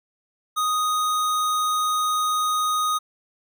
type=tone; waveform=square; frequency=1244.5 Hz; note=D#6; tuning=in tune; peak=-21 dBFS; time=0.56-2.99 s; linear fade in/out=20 ms; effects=none